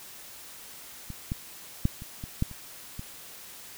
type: clicks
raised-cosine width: 5 ms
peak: -25 / -17 / -10 / -28 / -24 / -12 / -30 / -24 dBFS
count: 8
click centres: 1.103 / 1.319 / 1.854 / 2.021 / 2.239 / 2.424 / 2.513 / 2.994 s
effects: white hiss -46 dBFS RMS until 3.77 s